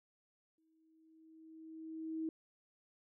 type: tone with exponential growth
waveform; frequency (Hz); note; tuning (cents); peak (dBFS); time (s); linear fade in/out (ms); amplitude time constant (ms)
sine; 320; D#4; +49; -35; 0.58-2.29; 2; 370
effects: none